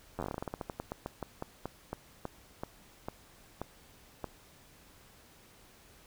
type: slowing click train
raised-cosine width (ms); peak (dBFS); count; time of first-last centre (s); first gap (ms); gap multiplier
1; -22; 27; 0.19-4.243; 10; 1.18
effects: pink hiss -59 dBFS RMS until 6.06 s